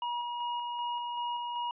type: tone with tremolo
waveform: square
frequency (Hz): 959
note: A#5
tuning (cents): +49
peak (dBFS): -32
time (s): 0.02-1.71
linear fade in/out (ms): 2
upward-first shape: square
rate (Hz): 2.6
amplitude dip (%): 25
effects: resampled to 8000 Hz